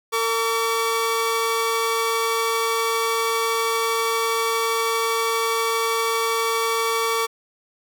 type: tone pair together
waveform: sawtooth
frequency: 454.3 / 1142 Hz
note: A#4 / D6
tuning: -45 / -49 cents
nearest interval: octave + major third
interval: 1596 cents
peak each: -19 dBFS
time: 0.12-7.27 s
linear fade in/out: 20 ms
effects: none